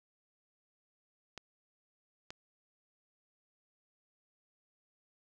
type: clicks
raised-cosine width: 0.2 ms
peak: -26 dBFS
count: 2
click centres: 1.377 / 2.305 s
effects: none